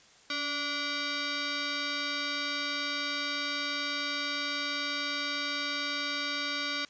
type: tone with frequency modulation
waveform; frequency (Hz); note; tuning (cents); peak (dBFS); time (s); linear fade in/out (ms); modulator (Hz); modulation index
sine; 1156; D6; -28; -30; 0.3-6.85; 2; 871; 4.6
effects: white hiss -58 dBFS RMS until 6.89 s + resampled to 16000 Hz